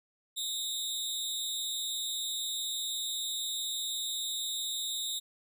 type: tone with amplitude modulation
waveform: sawtooth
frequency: 3723 Hz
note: A#7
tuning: 3 cents flat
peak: -26 dBFS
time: 0.36-5.2 s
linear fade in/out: 20 ms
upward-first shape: sine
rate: 240 Hz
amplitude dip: 85%
effects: none